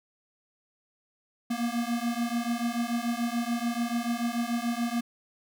square beating tone pair, 233.1 / 240 Hz, A#3 / B3, 0 / -49 cents, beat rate 6.9 Hz, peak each -31 dBFS, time 1.5-5.01 s, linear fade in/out 10 ms, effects none

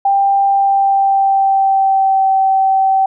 sine tone with pitch glide, 791 to 770.7 Hz, G5 to G5, +15 to -30 cents, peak -9 dBFS, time 0.05-3.06 s, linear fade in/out 5 ms, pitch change -45 cents, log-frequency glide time 0.47-2.32 s, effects none

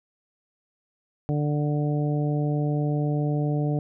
harmonic tone, 147.8 Hz, D3, 11 cents sharp, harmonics 1 / 2 / 3 / 4 / 5, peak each -23 / -29 / -33 / -35 / -37 dBFS, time 1.29-3.79 s, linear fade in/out 0 ms, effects none

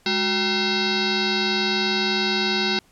sine tone with frequency modulation, 2100 Hz, C7, 6 cents sharp, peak -19 dBFS, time 0.06-2.79 s, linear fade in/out 2 ms, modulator 577 Hz, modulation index 4.7, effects pink hiss -58 dBFS RMS until 2.91 s + low-pass 12000 Hz 12 dB/octave

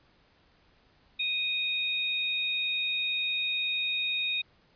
sine tone pair together, 2489 / 3729 Hz, D#7 / A#7, 0 / 0 cents, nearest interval perfect fifth, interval 700 cents, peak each -30 / -30 dBFS, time 1.19-4.42 s, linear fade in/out 10 ms, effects pink hiss -64 dBFS RMS until 4.75 s + resampled to 11025 Hz

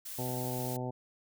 blue noise, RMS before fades -42 dBFS, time 0.05-0.77 s, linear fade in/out 10 ms
harmonic tone, 125.7 Hz, B2, 31 cents sharp, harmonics 1 / 2 / 3 / 4 / 5 / 6 / 7, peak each -37 / -40 / -42 / -43 / -44 / -45 / -45 dBFS, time 0.18-0.91 s, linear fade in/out 10 ms
effects none

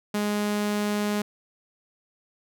sawtooth tone, 207.7 Hz, G#3, in tune, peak -20 dBFS, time 0.14-1.22 s, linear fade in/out 5 ms, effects none

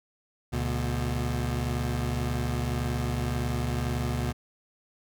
25% pulse tone pair together, 71.4 / 120.99 Hz, D2 / B2, -48 / -35 cents, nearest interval major sixth, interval 913 cents, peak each -26 dBFS, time 0.52-4.33 s, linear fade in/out 20 ms, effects none

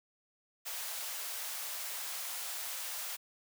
white high-pass noise, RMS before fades -40 dBFS, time 0.65-3.17 s, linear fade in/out 20 ms, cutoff 570 Hz, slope 24 dB/octave, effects none

